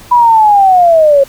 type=linear sweep; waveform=sine; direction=down; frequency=987.8 to 540 Hz; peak=-3 dBFS; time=0.11-1.24 s; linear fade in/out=10 ms; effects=pink hiss -36 dBFS RMS until 1.28 s